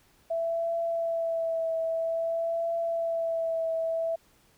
sine tone with vibrato, 662 Hz, E5, 7 cents sharp, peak -26 dBFS, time 0.3-4.16 s, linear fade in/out 10 ms, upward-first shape triangle, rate 0.51 Hz, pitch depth 26 cents each way, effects pink hiss -63 dBFS RMS until 4.57 s

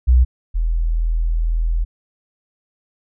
sine tone pair in turn, 61.74 / 41.04 Hz, B1 / E1, 0 / -7 cents, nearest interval perfect fifth, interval 707 cents, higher first, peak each -8 / -15 dBFS, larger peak first, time 0.07-0.25 / 0.54-1.85 s, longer second, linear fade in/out 20 ms, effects none

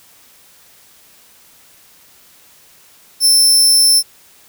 25% pulse tone, 5330 Hz, E8, 18 cents sharp, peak -3 dBFS, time 3.2-4.03 s, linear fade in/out 50 ms, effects white hiss -47 dBFS RMS until 4.48 s

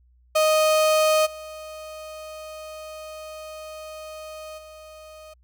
35% pulse tone with level steps, 622.3 Hz, D#5, in tune, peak -15 / -34 / -40 dBFS, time 0.35-5.34 s, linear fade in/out 10 ms, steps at 1.25 / 4.57 s, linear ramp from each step 20 ms, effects added 61 Hz sine -55 dBFS peak until 5.43 s

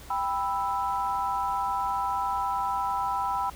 sine chord, E minor, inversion first, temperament just, 791.1 / 988.9 / 1318.5 Hz, G5 / B5 / E6, +16 / +2 / 0 cents, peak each -30 / -28 / -33 dBFS, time 0.1-3.5 s, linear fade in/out 5 ms, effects added 60 Hz sine -48 dBFS peak until 3.55 s + pink hiss -48 dBFS RMS until 3.55 s

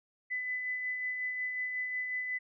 sine tone with tremolo, 2004 Hz, B6, 25 cents sharp, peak -31 dBFS, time 0.3-2.39 s, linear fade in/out 20 ms, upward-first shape sine, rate 5.5 Hz, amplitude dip 35%, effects none

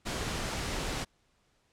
pink noise, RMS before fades -34 dBFS, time 0.05-1.05 s, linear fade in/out 20 ms, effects pink hiss -71 dBFS RMS until 1.72 s + low-pass 8000 Hz 12 dB/octave

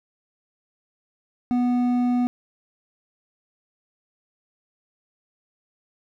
triangle tone with hard clipping, 245.8 Hz, B3, 8 cents flat, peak -20 dBFS, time 1.51-2.27 s, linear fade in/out 0 ms, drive 10 dB, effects none

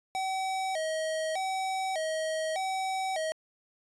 square tone with vibrato, 695 Hz, F5, 9 cents flat, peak -30 dBFS, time 0.15-3.32 s, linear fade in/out 0 ms, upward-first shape square, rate 0.83 Hz, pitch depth 160 cents each way, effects resampled to 24000 Hz

